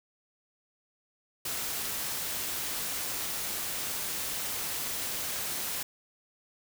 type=noise; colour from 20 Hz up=white; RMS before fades=-34 dBFS; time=1.45-5.83 s; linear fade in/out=5 ms; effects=none

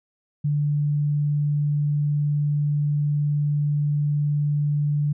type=tone; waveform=sine; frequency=146.83 Hz; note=D3; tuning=in tune; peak=-19 dBFS; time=0.44-5.13 s; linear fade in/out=10 ms; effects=none

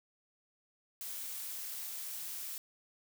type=noise; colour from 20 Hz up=blue; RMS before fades=-42 dBFS; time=1.01-2.58 s; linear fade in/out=0 ms; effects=none

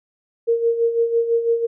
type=tone with tremolo; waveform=sine; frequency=463.9 Hz; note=A#4; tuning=8 cents flat; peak=-13 dBFS; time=0.47-1.67 s; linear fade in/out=20 ms; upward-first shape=sine; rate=6 Hz; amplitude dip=65%; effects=none

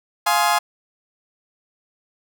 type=chord; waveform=35% pulse; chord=F minor seventh; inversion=none; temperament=just; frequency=698.5 / 838.1 / 1047.7 / 1257.2 Hz; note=F5 / Ab5 / C6 / Eb6; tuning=0 / +16 / +2 / +18 cents; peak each=-20 / -18 / -20 / -23 dBFS; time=0.26-0.59 s; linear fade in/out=10 ms; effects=none

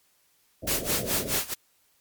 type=low-pass noise; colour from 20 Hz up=white; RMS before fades=-34 dBFS; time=0.62-1.4 s; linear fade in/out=20 ms; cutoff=670 Hz; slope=96 dB/octave
type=noise with tremolo; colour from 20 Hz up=white; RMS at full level=-25 dBFS; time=0.67-1.54 s; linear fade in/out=5 ms; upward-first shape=sine; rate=4.7 Hz; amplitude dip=90%
effects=white hiss -66 dBFS RMS until 2 s + MP3 96 kbps

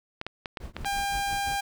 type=clicks; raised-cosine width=0.3 ms; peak=-17 dBFS; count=6; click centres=0.214 / 0.266 / 0.458 / 0.572 / 0.766 / 0.847 s
type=noise with tremolo; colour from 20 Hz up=brown; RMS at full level=-36 dBFS; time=0.6-1.58 s; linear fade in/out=5 ms; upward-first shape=triangle; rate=5.8 Hz; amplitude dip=100%
type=tone; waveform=sawtooth; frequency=800 Hz; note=G5; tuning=35 cents sharp; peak=-23 dBFS; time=0.85-1.61 s; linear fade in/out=10 ms
effects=none

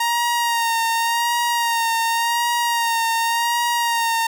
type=tone with vibrato; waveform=sawtooth; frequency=932.3 Hz; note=A#5; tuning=in tune; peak=-14 dBFS; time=0-4.27 s; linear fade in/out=5 ms; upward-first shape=sine; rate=0.89 Hz; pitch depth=34 cents each way; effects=none

